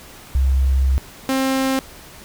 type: tone pair in turn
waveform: sine / sawtooth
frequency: 66.4 / 265.6 Hz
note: C2 / C4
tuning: +26 / +26 cents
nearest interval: 2 octaves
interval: 2400 cents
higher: second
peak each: -13 dBFS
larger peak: neither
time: 0.35-0.98 / 1.29-1.79 s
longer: first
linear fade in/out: 0 ms
effects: pink hiss -41 dBFS RMS until 2.24 s